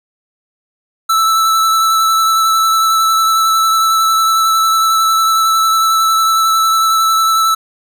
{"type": "tone with vibrato", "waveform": "square", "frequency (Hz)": 1318.5, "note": "E6", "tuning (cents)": 0, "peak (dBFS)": -10, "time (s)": [1.09, 7.55], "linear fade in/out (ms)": 10, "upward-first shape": "sine", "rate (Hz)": 11, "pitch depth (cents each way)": 13, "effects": []}